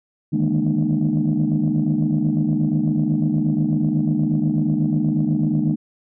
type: tone cluster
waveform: sine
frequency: 150.6 / 158.8 / 208.1 / 233.9 / 303.1 Hz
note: D3 / D#3 / G#3 / A#3 / D#4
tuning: +44 / +36 / +4 / +6 / -45 cents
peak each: -22 dBFS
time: 0.32-5.76 s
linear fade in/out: 20 ms
effects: tanh soft clip ceiling -10 dBFS